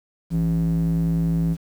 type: tone with band-pass filter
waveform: square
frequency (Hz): 55.3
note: A1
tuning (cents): +9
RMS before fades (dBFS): -21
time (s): 0.3-1.57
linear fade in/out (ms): 50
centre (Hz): 190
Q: 7.7
effects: 8-bit